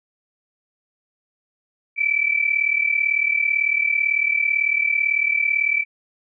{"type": "tone pair together", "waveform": "sine", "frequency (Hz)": [2300, 2338], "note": ["D7", "D7"], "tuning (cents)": [-37, -8], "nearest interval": "unison", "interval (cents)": 29, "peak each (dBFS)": -20, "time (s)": [1.96, 5.85], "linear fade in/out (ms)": 50, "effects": []}